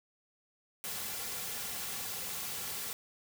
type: noise with comb filter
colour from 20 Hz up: white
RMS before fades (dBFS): -39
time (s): 0.84-2.93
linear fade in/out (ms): 0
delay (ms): 3.2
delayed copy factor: -0.5
effects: none